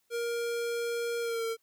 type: tone with pitch glide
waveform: square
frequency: 469.8 to 454.6 Hz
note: A#4 to A#4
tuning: +13 to -43 cents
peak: -31 dBFS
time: 0.1-1.57 s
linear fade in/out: 50 ms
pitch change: -56 cents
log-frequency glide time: 1.2-1.45 s
effects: white hiss -74 dBFS RMS until 1.62 s